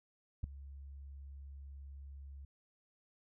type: tone with ADSR envelope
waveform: sine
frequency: 69.3 Hz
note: C#2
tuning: in tune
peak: -28 dBFS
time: 0.43-2.45 s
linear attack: 11 ms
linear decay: 3 ms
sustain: -19 dB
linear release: 4 ms
effects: none